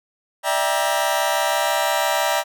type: chord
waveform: sawtooth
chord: E half-diminished seventh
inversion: third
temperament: just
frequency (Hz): 593.3 / 659.3 / 791.1 / 949.3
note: D5 / E5 / G5 / Bb5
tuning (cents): +18 / 0 / +16 / +31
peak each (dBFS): -20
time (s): 0.43-2.44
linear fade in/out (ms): 50
effects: none